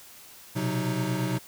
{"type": "tone cluster", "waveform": "square", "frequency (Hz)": [121.6, 130.4, 183.8, 313.5], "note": ["B2", "C3", "F#3", "D#4"], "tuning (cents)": [-26, -5, -11, 13], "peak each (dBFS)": [-34, -31, -32, -33], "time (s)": [0.55, 1.39], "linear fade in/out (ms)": 20, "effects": ["white hiss -49 dBFS RMS until 1.47 s"]}